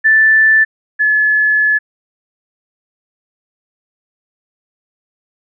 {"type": "tone pair in turn", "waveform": "sine", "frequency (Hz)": [1760, 1714.8], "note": ["A6", "A6"], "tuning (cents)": [0, -45], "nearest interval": "unison", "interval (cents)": 45, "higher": "first", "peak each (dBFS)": [-6, -9], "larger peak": "first", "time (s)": [[0.04, 0.65], [0.99, 1.79]], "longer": "second", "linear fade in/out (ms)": 20, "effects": []}